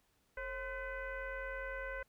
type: tone with frequency modulation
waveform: sine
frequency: 1029 Hz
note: C6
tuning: 29 cents flat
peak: -39 dBFS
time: 0.37-2.03 s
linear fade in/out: 5 ms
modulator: 492 Hz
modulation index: 1.9
effects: pink hiss -75 dBFS RMS until 2.08 s